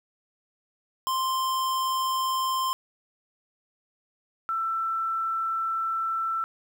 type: tone pair in turn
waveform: square / sine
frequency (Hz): 1046.5 / 1334.1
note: C6 / E6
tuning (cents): 0 / +20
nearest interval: major third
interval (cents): 420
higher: second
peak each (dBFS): -25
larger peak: neither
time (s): 1.07-2.73 / 4.49-6.44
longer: second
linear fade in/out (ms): 0
effects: 10-bit